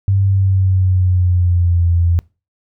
sine tone with pitch glide, 97.8 to 85.63 Hz, G2 to F2, -4 to -34 cents, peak -10 dBFS, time 0.08-2.19 s, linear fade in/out 0 ms, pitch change -230 cents, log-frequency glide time 0.25-1.87 s, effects noise-tail reverb RT60 0.3 s tail -24 dB re dry

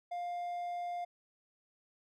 triangle tone, 703 Hz, F5, 11 cents sharp, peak -34 dBFS, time 0.11-1.05 s, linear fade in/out 10 ms, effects none

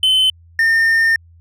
triangle tone pair in turn, 3054 / 1815.9 Hz, G7 / A#6, -46 / -46 cents, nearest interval major sixth, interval 900 cents, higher first, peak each -9 dBFS, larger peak neither, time 0.03-0.3 / 0.59-1.16 s, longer second, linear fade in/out 2 ms, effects added 84 Hz sine -43 dBFS peak until 1.4 s

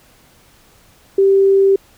sine tone, 390.6 Hz, G4, 6 cents flat, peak -8 dBFS, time 1.18-1.76 s, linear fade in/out 5 ms, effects pink hiss -50 dBFS RMS until 1.97 s

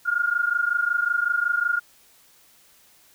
sine tone pair together, 1404.6 / 1430 Hz, F6 / F6, +10 / +41 cents, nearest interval unison, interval 31 cents, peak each -23 dBFS, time 0.05-1.8 s, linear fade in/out 20 ms, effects white hiss -56 dBFS RMS until 3.14 s

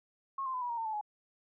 sine tone with pitch steps, 1085 / 1046.2 / 1008.8 / 972.8 / 938 / 904.5 / 872.2 / 841 Hz, C#6 / C6 / B5 / B5 / A#5 / A5 / A5 / G#5, -37 / -1 / +36 / -26 / +11 / +48 / -15 / +22 cents, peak -33 dBFS, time 0.38-1.012 s, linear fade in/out 5 ms, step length 79 ms, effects none

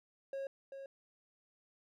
triangle tone with echo, 545 Hz, C#5, 29 cents flat, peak -36 dBFS, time 0.33-0.47 s, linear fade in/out 2 ms, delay 390 ms, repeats 1, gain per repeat -7 dB, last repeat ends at 0.86 s, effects none

